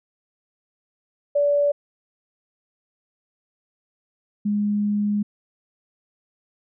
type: tone pair in turn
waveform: sine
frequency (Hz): 577 / 206.8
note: D5 / G#3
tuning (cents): -31 / -7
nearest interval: octave + tritone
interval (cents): 1776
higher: first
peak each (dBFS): -16 / -19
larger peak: first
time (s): 1.35-1.72 / 4.45-5.23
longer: second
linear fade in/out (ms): 10
effects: none